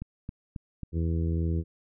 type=click train; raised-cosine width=5 ms; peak=-23 dBFS; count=4; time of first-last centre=0.02-0.833 s; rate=3.69 Hz
type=harmonic tone; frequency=82.41 Hz; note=E2; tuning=in tune; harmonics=1 / 2 / 3 / 4 / 5 / 6; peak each=-26 / -31 / -40 / -36 / -41 / -46 dBFS; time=0.92-1.64 s; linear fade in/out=50 ms
effects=none